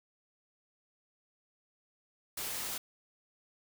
white noise, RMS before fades -38 dBFS, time 2.37-2.78 s, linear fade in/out 5 ms, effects none

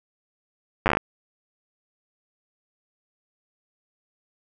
slowing click train, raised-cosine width 0.5 ms, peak -5 dBFS, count 9, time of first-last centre 0.86-0.971 s, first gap 9 ms, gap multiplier 1.12, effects none

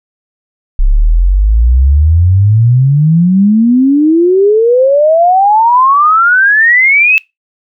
sine exponential sweep, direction up, 32.5 to 2637 Hz, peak -4 dBFS, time 0.79-7.18 s, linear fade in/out 0 ms, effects noise-tail reverb RT60 0.2 s tail -22 dB re dry

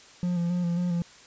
triangle tone with vibrato, 174.61 Hz, F3, in tune, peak -22 dBFS, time 0.23-1.02 s, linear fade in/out 0 ms, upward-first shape square, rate 3.7 Hz, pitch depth 29 cents each way, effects white hiss -51 dBFS RMS until 1.26 s + resampled to 16000 Hz

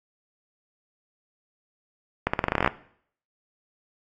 accelerating click train, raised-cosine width 0.5 ms, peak -6 dBFS, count 13, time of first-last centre 2.27-2.676 s, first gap 65 ms, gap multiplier 0.87, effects noise-tail reverb RT60 0.6 s tail -17 dB re dry + AAC 48 kbps

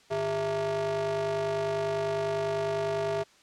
square ring-modulated tone, 127 Hz, B2, 49 cents sharp, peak -25 dBFS, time 0.1-3.24 s, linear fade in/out 20 ms, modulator 533 Hz, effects white hiss -59 dBFS RMS until 3.42 s + low-pass 6000 Hz 12 dB/octave

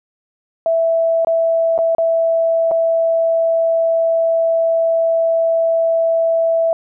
sine tone with dropouts, 659.3 Hz, E5, in tune, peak -12 dBFS, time 0.66-6.73 s, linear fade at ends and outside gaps 1 ms, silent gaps 1.248-1.271 / 1.779-1.788 / 1.95-1.983 / 2.712-2.716 s, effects none

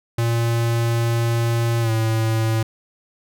square tone with pitch glide, 116.54 to 111.79 Hz, A#2 to A2, 0 to +28 cents, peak -18 dBFS, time 0.18-2.63 s, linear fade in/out 5 ms, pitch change -72 cents, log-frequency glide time 1.81-1.91 s, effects none

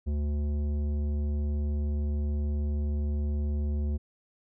sine tone with tanh clipping, 73.42 Hz, D2, in tune, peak -28 dBFS, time 0.06-3.98 s, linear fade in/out 20 ms, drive 12 dB, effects none

